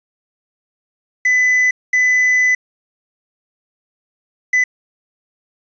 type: tone bursts at uneven times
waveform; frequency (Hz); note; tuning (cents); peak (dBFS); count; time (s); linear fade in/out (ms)
triangle; 2003; B6; +24; -9; 3; 1.25-1.71 / 1.93-2.55 / 4.53-4.64; 5
effects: resampled to 16000 Hz + 7-bit